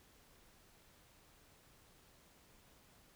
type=silence; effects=pink hiss -66 dBFS RMS until 3.15 s